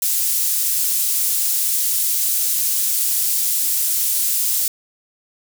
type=high-pass noise; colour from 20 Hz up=pink; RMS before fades=-19 dBFS; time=0.02-4.68 s; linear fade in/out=2 ms; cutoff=9000 Hz; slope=12 dB/octave; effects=none